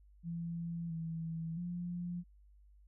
sine tone with pitch steps, 168.8 / 163.6 / 175.3 Hz, E3 / E3 / F3, +41 / -13 / +7 cents, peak -37 dBFS, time 0.23-2.24 s, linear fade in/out 50 ms, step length 670 ms, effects added 50 Hz sine -59 dBFS peak until 2.87 s

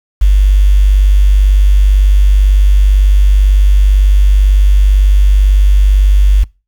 sine tone with quantisation, 49 Hz, G1, in tune, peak -3 dBFS, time 0.21-6.44 s, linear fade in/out 10 ms, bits 5, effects noise-tail reverb RT60 0.3 s tail -25 dB re dry

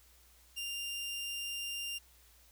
sawtooth tone, 2794 Hz, F7, in tune, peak -34 dBFS, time 0.56-1.99 s, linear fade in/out 20 ms, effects added 60 Hz sine -64 dBFS peak until 2.51 s + white hiss -64 dBFS RMS until 2.51 s

